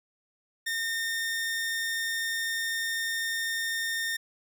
sawtooth tone, 1824 Hz, A#6, 38 cents flat, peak -25 dBFS, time 0.66-4.17 s, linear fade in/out 10 ms, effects none

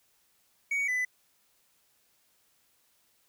triangle tone pair in turn, 2245 / 2000 Hz, C#7 / B6, +21 / +21 cents, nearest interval major second, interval 200 cents, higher first, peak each -25 dBFS, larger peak neither, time 0.71-0.88 / 0.88-1.05 s, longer neither, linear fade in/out 5 ms, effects white hiss -69 dBFS RMS until 3.28 s

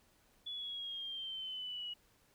sine exponential sweep, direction down, 3431 to 2900 Hz, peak -40 dBFS, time 0.46-1.94 s, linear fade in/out 10 ms, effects pink hiss -70 dBFS RMS until 2.34 s

